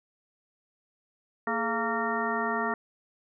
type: harmonic tone with a mistuned harmonic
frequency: 230 Hz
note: A#3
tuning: 23 cents flat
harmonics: 1 / 2 / 3 / 4 / 5 / 6 / 8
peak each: -34 / -34 / -34 / -34 / -34 / -34 / -34 dBFS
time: 1.47-2.74 s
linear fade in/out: 2 ms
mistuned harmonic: 2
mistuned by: -140 cents
effects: none